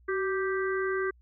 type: harmonic tone with a mistuned harmonic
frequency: 392 Hz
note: G4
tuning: in tune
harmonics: 1 / 3 / 4 / 5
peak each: -28 / -36 / -34 / -39 dBFS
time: 0.08-1.11 s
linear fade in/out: 10 ms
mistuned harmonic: 1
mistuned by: -55 cents
effects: added 60 Hz sine -56 dBFS peak until 1.21 s